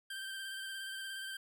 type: tone with vibrato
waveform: 25% pulse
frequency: 1568 Hz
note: G6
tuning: in tune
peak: -37 dBFS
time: 0.1-1.37 s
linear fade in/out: 5 ms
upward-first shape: square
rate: 17 Hz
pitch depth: 19 cents each way
effects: none